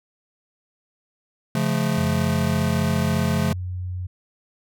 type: chord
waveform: square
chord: Db augmented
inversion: none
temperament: just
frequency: 138.59 / 173.24 / 216.5 Hz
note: Db3 / F3 / A3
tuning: 0 / -14 / -28 cents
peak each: -25 dBFS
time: 1.55-3.53 s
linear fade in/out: 2 ms
type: tone with pitch glide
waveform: sine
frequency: 91.4 to 90.77 Hz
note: F#2 to F#2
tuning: -21 to -33 cents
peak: -26 dBFS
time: 1.97-4.07 s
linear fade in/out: 10 ms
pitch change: -12 cents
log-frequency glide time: 2.84-3.7 s
effects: none